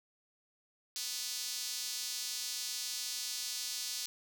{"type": "tone with high-pass filter", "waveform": "sawtooth", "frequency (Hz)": 246.9, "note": "B3", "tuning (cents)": 0, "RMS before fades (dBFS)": -39, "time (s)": [0.96, 4.06], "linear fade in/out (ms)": 0, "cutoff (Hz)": 4800, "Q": 1.8, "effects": []}